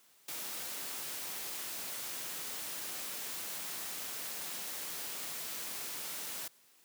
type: noise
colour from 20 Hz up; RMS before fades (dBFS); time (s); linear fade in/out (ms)
white; -41; 0.28-6.48; 5
effects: white hiss -65 dBFS RMS until 6.84 s + high-pass 150 Hz 12 dB/octave